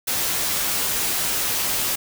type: noise with comb filter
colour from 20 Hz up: white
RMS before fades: -23 dBFS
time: 0.07-1.96 s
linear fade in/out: 10 ms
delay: 14 ms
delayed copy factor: -0.5
effects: none